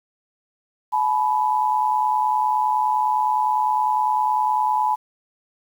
sine tone pair together, 858 / 987.8 Hz, A5 / B5, -44 / 0 cents, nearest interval major second, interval 244 cents, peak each -20 dBFS, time 0.92-4.96 s, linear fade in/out 20 ms, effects 8-bit

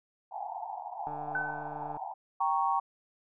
white band-pass noise, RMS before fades -39 dBFS, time 0.31-2.14 s, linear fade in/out 10 ms, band 710 to 900 Hz, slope 96 dB/octave
click train, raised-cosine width 1 ms, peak -31 dBFS, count 135, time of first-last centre 1.07-1.969 s, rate 149 Hz
sine tone with exponential decay, 1514 Hz, F#6, 39 cents sharp, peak -27 dBFS, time 1.35-1.91 s, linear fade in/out 2 ms, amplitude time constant 120 ms
sine chord, G diminished, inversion none, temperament equal, 784 / 932.3 / 1108.7 Hz, G5 / Bb5 / Db6, 0 / 0 / 0 cents, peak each -30 dBFS, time 2.4-2.8 s, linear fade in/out 10 ms
effects none

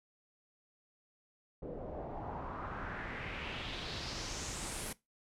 pink noise with low-pass filter sweep, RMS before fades -42 dBFS, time 1.62-4.93 s, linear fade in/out 5 ms, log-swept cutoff 460 to 11000 Hz, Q 2.8, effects noise-tail reverb RT60 0.2 s tail -20 dB re dry

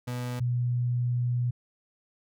35% pulse / sine tone pair in turn, 123.47 / 122.19 Hz, B2 / B2, 0 / -18 cents, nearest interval unison, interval 18 cents, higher first, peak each -29 / -24 dBFS, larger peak second, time 0.07-0.4 / 0.4-1.51 s, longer second, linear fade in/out 10 ms, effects none

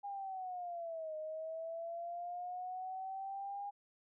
sine linear two-way sweep, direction down then up, 813 to 618 to 813 Hz, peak -40 dBFS, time 0.03-3.71 s, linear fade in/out 20 ms, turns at 1.16 s, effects none

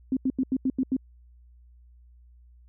sine tone bursts, 261.6 Hz, C4, in tune, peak -21 dBFS, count 7, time 0.12-0.966 s, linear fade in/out 2 ms, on 48 ms, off 85 ms, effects added 60 Hz sine -51 dBFS peak until 2.68 s

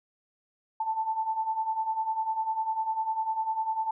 sine beating tone pair, 876 / 886 Hz, A5 / A5, -8 / +12 cents, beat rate 10 Hz, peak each -33 / -28 dBFS, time 0.8-3.91 s, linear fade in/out 5 ms, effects none

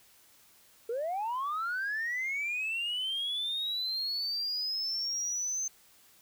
sine linear sweep, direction up, 441.4 to 6272 Hz, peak -29 dBFS, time 0.89-5.68 s, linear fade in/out 5 ms, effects tanh soft clip ceiling -28 dBFS + white hiss -61 dBFS RMS until 6.21 s

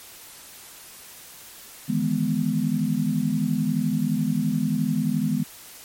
sine chord, E major seventh, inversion third, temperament equal with one note detuned, 153.24 / 164.81 / 207.7 / 246.9 Hz, D#3 / E3 / G#3 / B3, -26 / 0 / 0 / 0 cents, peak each -28 / -27 / -25 / -25 dBFS, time 1.88-5.44 s, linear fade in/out 20 ms, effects white hiss -44 dBFS RMS until 5.84 s + MP3 64 kbps

